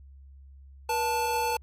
square tone pair together, 481.2 / 882 Hz, B4 / A5, -45 / +4 cents, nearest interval minor seventh, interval 1049 cents, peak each -32 / -27 dBFS, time 0.89-1.57 s, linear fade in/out 5 ms, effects added 68 Hz sine -47 dBFS peak until 1.62 s + AAC 48 kbps

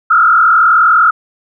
sine tone with frequency modulation, 1347 Hz, E6, 37 cents sharp, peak -5 dBFS, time 0.1-1.11 s, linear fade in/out 10 ms, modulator 39.4 Hz, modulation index 2, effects none

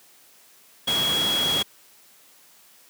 sine tone in noise, 3322 Hz, G#7, in tune, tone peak -21 dBFS, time 0.87-1.63 s, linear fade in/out 10 ms, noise pink, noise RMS -28 dBFS, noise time 0.87-1.63 s, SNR +4 dB, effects white hiss -54 dBFS RMS until 2.89 s + high-pass 150 Hz 12 dB/octave

